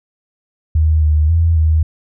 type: tone with pitch steps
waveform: sine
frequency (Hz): 78.4 / 76.5 / 82.9 / 79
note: D#2 / D#2 / E2 / D#2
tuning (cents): +14 / -29 / +10 / +27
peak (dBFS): -9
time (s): 0.75-1.83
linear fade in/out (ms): 5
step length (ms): 270
effects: none